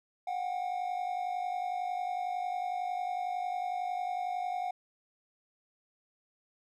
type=tone pair together; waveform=triangle; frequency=726 / 777 Hz; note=F#5 / G5; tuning=-33 / -16 cents; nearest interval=minor second; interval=117 cents; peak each=-31 / -36 dBFS; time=0.27-4.71 s; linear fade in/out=5 ms; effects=none